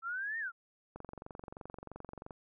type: exponential two-way sweep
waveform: sine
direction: up then down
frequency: 1318.5 to 1864.7 to 1318.5 Hz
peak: -35 dBFS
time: 0.02-0.52 s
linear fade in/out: 50 ms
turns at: 0.39 s
type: click train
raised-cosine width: 1 ms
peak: -31 dBFS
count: 32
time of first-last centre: 0.96-2.308 s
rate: 23 Hz
effects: none